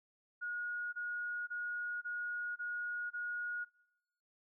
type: tone bursts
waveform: sine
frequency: 1444 Hz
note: F#6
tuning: 43 cents flat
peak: -37 dBFS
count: 6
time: 0.41-3.65 s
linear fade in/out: 20 ms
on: 520 ms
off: 24 ms
effects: noise-tail reverb RT60 0.8 s tail -22 dB re dry